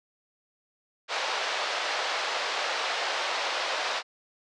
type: band-pass noise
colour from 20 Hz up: pink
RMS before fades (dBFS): -30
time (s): 1.08-4.03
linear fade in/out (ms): 50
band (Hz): 560 to 5100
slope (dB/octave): 24
effects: resampled to 22050 Hz